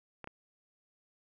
clicks, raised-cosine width 0.5 ms, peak -28 dBFS, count 2, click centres 0.243 / 0.274 s, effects none

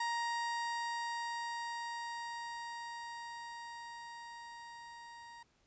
30% pulse tone with level ramp, 938 Hz, A#5, 11 cents sharp, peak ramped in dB -31 to -48 dBFS, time 0-5.43 s, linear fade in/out 5 ms, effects pink hiss -73 dBFS RMS until 5.66 s + resampled to 16000 Hz

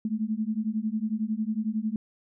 sine beating tone pair, 211.9 / 222.9 Hz, G#3 / A3, +35 / +23 cents, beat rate 11 Hz, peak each -29 dBFS, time 0.05-1.96 s, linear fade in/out 2 ms, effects none

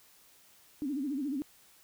sine tone with vibrato, 279.3 Hz, C#4, 13 cents sharp, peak -31 dBFS, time 0.82-1.42 s, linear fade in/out 0 ms, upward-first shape sine, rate 14 Hz, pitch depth 150 cents each way, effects white hiss -61 dBFS RMS until 1.83 s

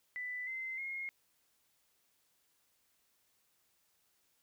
sine tone with pitch steps, 1990 / 2067 / 2148 Hz, B6 / C7 / C7, +13 / -22 / +45 cents, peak -38 dBFS, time 0.16-1.09 s, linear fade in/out 0 ms, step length 310 ms, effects white hiss -75 dBFS RMS until 4.42 s

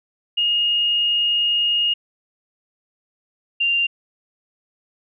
sine tone pair in turn, 2855 / 2785 Hz, F7 / F7, +37 / -5 cents, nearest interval unison, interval 42 cents, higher first, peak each -16 dBFS, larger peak neither, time 0.37-1.94 / 3.6-3.87 s, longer first, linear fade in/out 10 ms, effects none

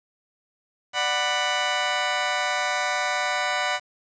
15% pulse chord, B minor, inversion first, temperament just, 592.7 / 740.8 / 987.8 Hz, D5 / F#5 / B5, +16 / +2 / 0 cents, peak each -22 / -19 / -21 dBFS, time 0.93-3.8 s, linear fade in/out 50 ms, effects resampled to 16000 Hz + 8-bit

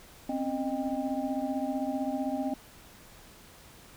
sine tone cluster, 257.9 / 273.5 / 618 / 796 Hz, C4 / C#4 / D#5 / G5, -25 / -23 / -12 / +26 cents, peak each -33 / -33 / -36 / -37 dBFS, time 0.29-2.54 s, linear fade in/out 5 ms, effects pink hiss -53 dBFS RMS until 3.96 s

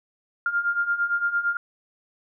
sine beating tone pair, 1396.9 / 1405.7 Hz, F6 / F6, 0 / +11 cents, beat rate 8.8 Hz, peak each -27 / -23 dBFS, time 0.46-1.57 s, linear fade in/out 2 ms, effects none

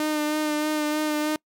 sawtooth tone with vibrato, 303.4 Hz, D#4, 44 cents flat, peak -19 dBFS, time 0-1.36 s, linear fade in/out 2 ms, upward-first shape sine, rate 3.2 Hz, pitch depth 21 cents each way, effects noise-tail reverb RT60 0.1 s tail -25 dB re dry

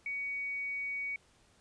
sine tone, 2250 Hz, C#7, 25 cents sharp, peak -34 dBFS, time 0.06-1.16 s, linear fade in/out 2 ms, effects pink hiss -66 dBFS RMS until 1.6 s + resampled to 22050 Hz

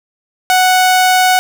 sawtooth tone, 740 Hz, F#5, in tune, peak -4 dBFS, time 0.5-1.39 s, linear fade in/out 0 ms, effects none

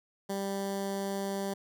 15% pulse tone with notch filter, 196.8 Hz, G3, 7 cents sharp, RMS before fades -34 dBFS, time 0.29-1.54 s, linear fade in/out 10 ms, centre 2400 Hz, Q 1.3, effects none

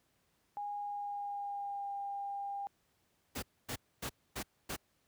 sine tone with pitch glide, 820 to 801.3 Hz, G#5 to G5, -22 to +38 cents, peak -37 dBFS, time 0.57-2.67 s, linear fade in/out 0 ms, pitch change -40 cents, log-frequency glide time 0.76-1.92 s
pink noise bursts, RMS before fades -39 dBFS, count 5, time 3.35-4.765 s, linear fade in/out 10 ms, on 75 ms, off 260 ms
effects pink hiss -75 dBFS RMS until 5.07 s + high-pass 60 Hz 12 dB/octave

